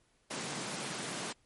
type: high-pass noise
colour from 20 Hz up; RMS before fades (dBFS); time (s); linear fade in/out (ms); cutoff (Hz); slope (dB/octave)
pink; -39; 0.3-1.33; 10; 130; 48
effects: pink hiss -71 dBFS RMS until 1.45 s + MP3 48 kbps